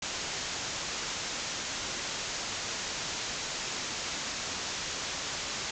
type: low-pass noise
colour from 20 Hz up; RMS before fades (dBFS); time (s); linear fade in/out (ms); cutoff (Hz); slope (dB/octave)
white; -36; 0.02-5.71; 5; 7300; 96
effects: none